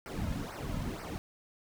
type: noise with flanger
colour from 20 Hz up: brown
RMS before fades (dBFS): -37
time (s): 0.06-1.18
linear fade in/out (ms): 0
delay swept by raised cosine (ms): 0.28 to 2.68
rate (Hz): 2.1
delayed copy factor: -0.9
effects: none